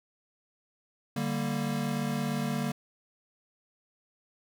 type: chord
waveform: square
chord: G minor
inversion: second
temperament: equal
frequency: 146.83 / 196 / 233.1 Hz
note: D3 / G3 / Bb3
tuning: 0 / 0 / 0 cents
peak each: -34 / -35 / -33 dBFS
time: 1.16-2.72 s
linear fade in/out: 5 ms
effects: none